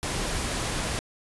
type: noise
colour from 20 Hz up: pink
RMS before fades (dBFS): -29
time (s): 0.03-0.99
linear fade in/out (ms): 0
effects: resampled to 24000 Hz